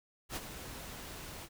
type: noise with ADSR envelope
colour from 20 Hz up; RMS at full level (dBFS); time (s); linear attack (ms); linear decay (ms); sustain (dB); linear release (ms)
pink; -37; 0.29-1.49; 68; 36; -9; 55
effects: none